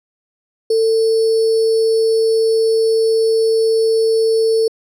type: tone with sample-and-hold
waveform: sine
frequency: 447.3 Hz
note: A4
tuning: 28 cents sharp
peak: -11 dBFS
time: 0.7-4.68 s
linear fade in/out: 5 ms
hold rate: 4900 Hz
effects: low-pass 10000 Hz 12 dB/octave